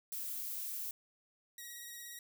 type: noise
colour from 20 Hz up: violet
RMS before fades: -41 dBFS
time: 0.12-0.91 s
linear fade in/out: 2 ms
type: tone with vibrato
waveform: 5% pulse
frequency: 1900 Hz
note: A#6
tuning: 33 cents sharp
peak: -36 dBFS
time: 1.58-2.19 s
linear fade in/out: 2 ms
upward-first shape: triangle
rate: 17 Hz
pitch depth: 24 cents each way
effects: none